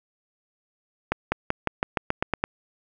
accelerating click train, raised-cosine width 0.5 ms, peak -7 dBFS, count 10, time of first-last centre 1.12-2.44 s, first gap 200 ms, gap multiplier 0.92, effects none

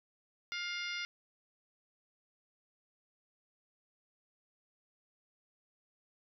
harmonic tone, 705 Hz, F5, 16 cents sharp, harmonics 2 / 3 / 4 / 5 / 6 / 7 / 8, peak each -43 / -40 / -45 / -46 / -52 / -46 / -52 dBFS, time 0.52-1.05 s, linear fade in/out 0 ms, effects none

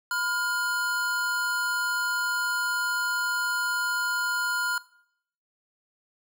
square tone pair together, 1002 / 1417 Hz, B5 / F6, +25 / +25 cents, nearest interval tritone, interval 600 cents, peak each -34 / -27 dBFS, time 0.11-4.78 s, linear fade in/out 2 ms, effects noise-tail reverb RT60 0.7 s tail -21 dB re dry

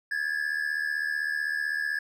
triangle tone pair together, 1653.2 / 1729 Hz, G#6 / A6, -8 / -31 cents, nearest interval minor second, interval 77 cents, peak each -28 dBFS, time 0.11-1.99 s, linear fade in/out 5 ms, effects none

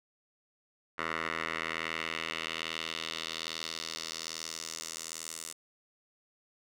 10% pulse tone with band-pass filter sweep, 81.2 Hz, E2, 26 cents flat, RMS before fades -38 dBFS, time 0.98-5.53 s, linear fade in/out 10 ms, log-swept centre 1600 to 8300 Hz, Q 1.8, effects none

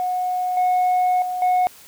sine tone with level steps, 730 Hz, F#5, 24 cents flat, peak -19 / -13 / -22 / -12 dBFS, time 0-1.67 s, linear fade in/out 0 ms, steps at 0.57 / 1.22 / 1.42 s, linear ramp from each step 2 ms, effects tanh soft clip ceiling -14 dBFS + white hiss -46 dBFS RMS until 1.87 s

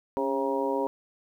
harmonic tone with a mistuned harmonic, 135.3 Hz, C#3, 42 cents flat, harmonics 2 / 3 / 4 / 5 / 6 / 7, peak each -32 / -30 / -30 / -39 / -40 / -31 dBFS, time 0.17-0.87 s, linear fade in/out 0 ms, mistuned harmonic 2, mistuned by +44 cents, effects 10-bit

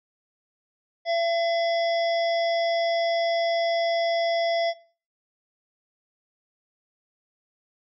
harmonic tone with a mistuned harmonic, 675 Hz, E5, 41 cents sharp, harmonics 1 / 3 / 5 / 7 / 8, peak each -22 / -32 / -36 / -39 / -40 dBFS, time 1.05-4.74 s, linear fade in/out 50 ms, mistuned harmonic 7, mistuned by +69 cents, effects noise-tail reverb RT60 0.4 s tail -18 dB re dry

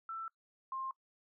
sine tone pair in turn, 1332 / 1059.1 Hz, E6 / C6, +18 / +21 cents, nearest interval major third, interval 397 cents, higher first, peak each -39 / -37 dBFS, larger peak second, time 0.09-0.28 / 0.72-0.91 s, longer neither, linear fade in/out 2 ms, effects noise-tail reverb RT60 0.1 s tail -21 dB re dry

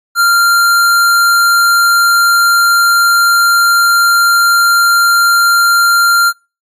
square tone, 1388 Hz, F6, 11 cents flat, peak -7 dBFS, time 0.15-6.33 s, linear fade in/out 50 ms, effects noise-tail reverb RT60 0.3 s tail -25 dB re dry + AAC 64 kbps

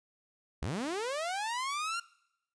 sawtooth linear sweep, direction up, 55 to 1410 Hz, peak -29 dBFS, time 0.62-2 s, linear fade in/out 5 ms, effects noise-tail reverb RT60 0.8 s tail -22 dB re dry + resampled to 22050 Hz

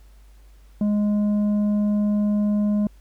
sine tone with tanh clipping, 207.7 Hz, G#3, in tune, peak -19 dBFS, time 0.81-2.87 s, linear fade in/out 2 ms, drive 6 dB, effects added 50 Hz sine -46 dBFS peak until 3 s + pink hiss -61 dBFS RMS until 3 s

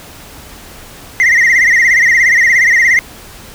sine tone with vibrato, 1975.5 Hz, B6, in tune, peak -3 dBFS, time 1.2-2.99 s, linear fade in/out 0 ms, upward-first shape sine, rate 17 Hz, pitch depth 120 cents each way, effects tanh soft clip ceiling -5 dBFS + pink hiss -34 dBFS RMS until 3.54 s

